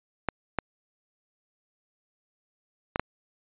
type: clicks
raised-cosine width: 0.5 ms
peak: -10 dBFS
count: 4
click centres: 0.287 / 0.587 / 2.959 / 2.996 s
effects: resampled to 8000 Hz